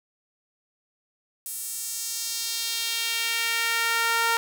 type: tone with high-pass filter sweep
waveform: sawtooth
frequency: 460.6 Hz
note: A#4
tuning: 21 cents flat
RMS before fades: -27 dBFS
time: 1.46-4.37 s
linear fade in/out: 0 ms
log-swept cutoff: 10000 to 1100 Hz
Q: 1.4
effects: none